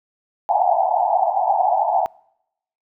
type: band-pass noise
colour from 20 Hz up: white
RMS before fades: -18 dBFS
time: 0.49-2.06 s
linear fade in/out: 0 ms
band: 660 to 880 Hz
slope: 96 dB/octave
effects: noise-tail reverb RT60 0.8 s tail -26 dB re dry